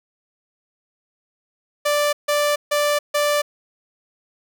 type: tone bursts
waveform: sawtooth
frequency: 587.3 Hz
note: D5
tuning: in tune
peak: -13 dBFS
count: 4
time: 1.85-3.42 s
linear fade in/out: 10 ms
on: 280 ms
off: 150 ms
effects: none